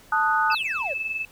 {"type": "chord", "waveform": "sine", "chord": "D# diminished", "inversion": "second", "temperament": "equal", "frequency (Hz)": [880, 1244.5, 1480], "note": ["A5", "D#6", "F#6"], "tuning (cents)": [0, 0, 0], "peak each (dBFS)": -23, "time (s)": [0.12, 0.55], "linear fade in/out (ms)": 5}
{"type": "tone with tremolo", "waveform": "sine", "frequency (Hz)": 2619, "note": "E7", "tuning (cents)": -12, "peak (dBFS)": -23, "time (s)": [0.5, 1.25], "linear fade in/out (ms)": 2, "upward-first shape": "triangle", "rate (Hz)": 20, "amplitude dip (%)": 65}
{"type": "exponential sweep", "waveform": "triangle", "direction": "down", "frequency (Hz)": [5170, 510], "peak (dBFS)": -27, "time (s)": [0.51, 0.94], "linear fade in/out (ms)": 10}
{"effects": ["pink hiss -52 dBFS RMS until 1.31 s"]}